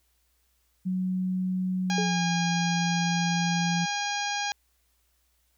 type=tone with pitch glide; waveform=sine; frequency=185 to 171.62 Hz; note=F#3 to F3; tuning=0 to -30 cents; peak=-25 dBFS; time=0.85-3.86 s; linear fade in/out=20 ms; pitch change=-130 cents; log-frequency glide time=1.84-2.27 s
type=harmonic tone; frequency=816 Hz; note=G#5; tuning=31 cents flat; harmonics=1 / 2 / 3 / 4 / 5 / 6 / 7 / 8; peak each=-31 / -34 / -36 / -37 / -38 / -39 / -39 / -40 dBFS; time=1.9-4.52 s; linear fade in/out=0 ms
type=tone with exponential decay; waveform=sine; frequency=421.2 Hz; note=G#4; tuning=24 cents sharp; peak=-26 dBFS; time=1.98-2.26 s; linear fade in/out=1 ms; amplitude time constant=59 ms
effects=added 60 Hz sine -70 dBFS peak until 5.57 s + white hiss -71 dBFS RMS until 5.57 s